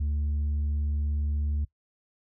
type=tone; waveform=sine; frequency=73.6 Hz; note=D2; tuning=4 cents sharp; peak=-22 dBFS; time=0-1.65 s; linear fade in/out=10 ms; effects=noise-tail reverb RT60 0.1 s tail -22 dB re dry + tanh soft clip ceiling -24 dBFS